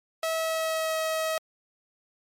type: tone with pitch glide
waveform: sawtooth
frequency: 647 to 638.1 Hz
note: E5 to D#5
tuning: -32 to +44 cents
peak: -22 dBFS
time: 0.23-1.38 s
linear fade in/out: 2 ms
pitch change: -24 cents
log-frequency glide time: 0.36-0.96 s
effects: MP3 64 kbps